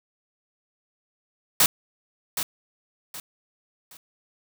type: noise with echo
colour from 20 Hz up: white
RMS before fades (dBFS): -17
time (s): 1.6-1.66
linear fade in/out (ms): 2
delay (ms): 770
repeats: 3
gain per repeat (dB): -10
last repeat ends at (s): 3.97
effects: none